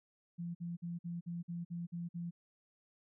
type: tone bursts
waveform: sine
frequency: 171.6 Hz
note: F3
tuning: 30 cents flat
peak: -38 dBFS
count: 9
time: 0.38-2.31 s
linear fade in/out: 20 ms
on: 170 ms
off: 50 ms
effects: none